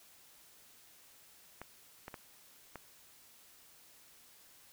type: clicks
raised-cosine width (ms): 0.5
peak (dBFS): -29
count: 4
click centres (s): 1.616 / 2.081 / 2.142 / 2.757
effects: white hiss -61 dBFS RMS until 4.72 s